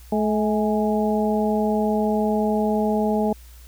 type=harmonic tone with a mistuned harmonic; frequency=214.4 Hz; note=A3; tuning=45 cents flat; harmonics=1 / 2 / 3 / 4; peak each=-21 / -24 / -26 / -27 dBFS; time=0.12-3.33 s; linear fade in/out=5 ms; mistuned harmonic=4; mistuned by=-54 cents; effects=added 60 Hz sine -42 dBFS peak until 3.67 s + white hiss -52 dBFS RMS until 3.67 s